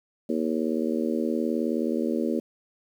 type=harmonic tone; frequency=79.1 Hz; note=D#2; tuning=29 cents sharp; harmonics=3 / 4 / 5 / 6 / 7; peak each=-27 / -29 / -31 / -33 / -34 dBFS; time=0.29-2.4 s; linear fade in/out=5 ms; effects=9-bit